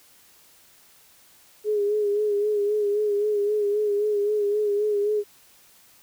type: tone with vibrato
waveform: sine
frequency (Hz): 415.3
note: G#4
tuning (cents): 0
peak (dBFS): -20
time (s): 1.64-5.24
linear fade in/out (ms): 50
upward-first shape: sine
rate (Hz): 3.8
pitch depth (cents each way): 44
effects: white hiss -55 dBFS RMS until 6.02 s